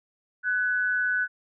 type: tone pair together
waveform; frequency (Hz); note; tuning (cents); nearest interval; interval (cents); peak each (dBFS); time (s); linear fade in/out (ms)
sine; 1493 / 1689.7; F#6 / G#6; +15 / +29; major second; 214; -23 / -31; 0.43-1.28; 50
effects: none